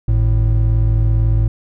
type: tone pair together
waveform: triangle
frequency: 51.99 / 110 Hz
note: G#1 / A2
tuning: +3 / 0 cents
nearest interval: octave + minor second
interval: 1297 cents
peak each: -12 dBFS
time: 0.08-1.48 s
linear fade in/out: 5 ms
effects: none